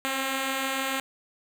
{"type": "beating tone pair", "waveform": "5% pulse", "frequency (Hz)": [261.6, 268.3], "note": ["C4", "C4"], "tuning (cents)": [0, 44], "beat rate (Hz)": 6.7, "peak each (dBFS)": [-25, -16], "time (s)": [0.05, 1], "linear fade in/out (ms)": 0, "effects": []}